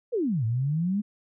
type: exponential two-way sweep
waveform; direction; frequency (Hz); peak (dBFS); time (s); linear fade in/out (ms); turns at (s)
sine; down then up; 521 to 108.5 to 214.6; -23; 0.12-1.02; 20; 0.45
effects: none